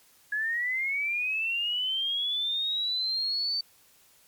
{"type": "linear sweep", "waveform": "sine", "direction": "up", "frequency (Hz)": [1673, 4583], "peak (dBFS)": -26, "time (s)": [0.32, 3.61], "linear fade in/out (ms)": 5, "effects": ["white hiss -60 dBFS RMS until 4.27 s", "MP3 96 kbps"]}